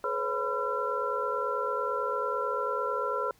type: tone cluster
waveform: sine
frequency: 426.6 / 500 / 549 / 1001 / 1358 Hz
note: G#4 / B4 / C#5 / B5 / F6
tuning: +46 / +21 / -17 / +23 / -49 cents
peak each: -35 / -35 / -35 / -34 / -32 dBFS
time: 0.04-3.31 s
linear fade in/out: 2 ms
effects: pink hiss -63 dBFS RMS until 3.39 s